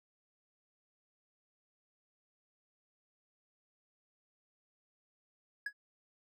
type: tone with exponential decay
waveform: triangle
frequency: 1673 Hz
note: G#6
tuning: 12 cents sharp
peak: -30 dBFS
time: 5.66-5.73 s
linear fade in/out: 5 ms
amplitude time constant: 15 ms
effects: none